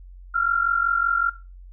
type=tone pair together; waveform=sine; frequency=1354.7 / 1400 Hz; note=E6 / F6; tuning=+47 / +4 cents; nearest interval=minor second; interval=57 cents; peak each=-22 dBFS; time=0.34-1.3 s; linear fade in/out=10 ms; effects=noise-tail reverb RT60 0.3 s tail -17 dB re dry + added 45 Hz sine -40 dBFS peak until 1.72 s